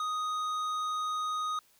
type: tone with tanh clipping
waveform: sine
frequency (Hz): 1246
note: D#6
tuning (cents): +2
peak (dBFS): -32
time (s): 0-1.59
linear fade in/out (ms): 2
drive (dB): 11
effects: white hiss -65 dBFS RMS until 1.79 s